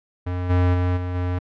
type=tone with level steps; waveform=square; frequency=89.8 Hz; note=F2; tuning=49 cents sharp; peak=-24 / -16 / -19 / -25 / -22 dBFS; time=0.26-1.39 s; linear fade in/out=10 ms; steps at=0.49 / 0.73 / 0.96 / 1.14 s; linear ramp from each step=20 ms; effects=low-pass 2000 Hz 12 dB/octave